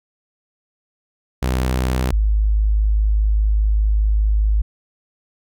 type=tone pair in turn; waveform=sawtooth / sine; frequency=63.5 / 52.47 Hz; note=B1 / G#1; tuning=+49 / +18 cents; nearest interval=minor third; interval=331 cents; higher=first; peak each=-13 dBFS; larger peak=neither; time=1.42-2.12 / 2.12-4.62 s; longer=second; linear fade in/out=10 ms; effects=none